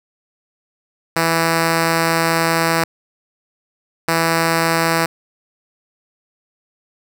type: tone pair in turn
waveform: 5% pulse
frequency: 164.81 / 164.81 Hz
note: E3 / E3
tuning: 0 / 0 cents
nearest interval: unison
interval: 0 cents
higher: neither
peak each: -3 dBFS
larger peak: neither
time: 1.16-2.84 / 4.08-5.06 s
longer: first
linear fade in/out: 5 ms
effects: none